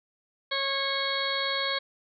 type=harmonic tone; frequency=548 Hz; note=C#5; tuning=20 cents flat; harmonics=1 / 2 / 3 / 4 / 6 / 7 / 8; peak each=-34 / -34 / -34 / -34 / -34 / -34 / -34 dBFS; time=0.51-1.79 s; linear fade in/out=10 ms; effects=none